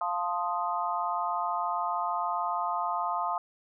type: chord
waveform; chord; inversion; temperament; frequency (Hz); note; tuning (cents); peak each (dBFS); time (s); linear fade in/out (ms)
sine; F dominant seventh; none; equal; 698.5 / 880 / 1046.5 / 1244.5; F5 / A5 / C6 / Eb6; 0 / 0 / 0 / 0; -33; 0.01-3.38; 2
effects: none